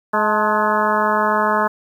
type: harmonic tone with a mistuned harmonic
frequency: 211.8 Hz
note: G#3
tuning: 34 cents sharp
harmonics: 1 / 2 / 3 / 4 / 5 / 6 / 7 / 8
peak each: -25 / -25 / -22 / -21 / -20 / -23 / -25 / -26 dBFS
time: 0.13-1.68 s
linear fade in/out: 10 ms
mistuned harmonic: 4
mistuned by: +53 cents
effects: 8-bit